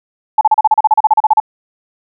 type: tone bursts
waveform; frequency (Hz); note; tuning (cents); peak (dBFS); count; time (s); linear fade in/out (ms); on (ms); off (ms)
sine; 863; A5; -34; -4; 16; 0.38-1.401; 5; 31; 35
effects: none